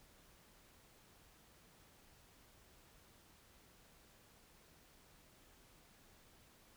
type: silence
effects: pink hiss -66 dBFS RMS until 6.76 s